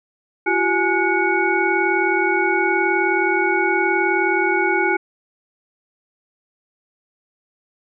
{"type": "tone cluster", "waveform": "sine", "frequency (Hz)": [343.1, 382.2, 840, 1455, 2227], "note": ["F4", "G4", "G#5", "F#6", "C#7"], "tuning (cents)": [-31, -44, 19, -29, 7], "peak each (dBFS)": -22, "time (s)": [0.46, 4.97], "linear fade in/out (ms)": 10, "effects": []}